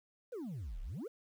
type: exponential two-way sweep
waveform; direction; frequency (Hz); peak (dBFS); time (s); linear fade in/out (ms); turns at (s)
sine; down then up; 532 to 30.87 to 532; -37; 0.32-1.08; 10; 0.81
effects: tanh soft clip ceiling -39 dBFS + 11-bit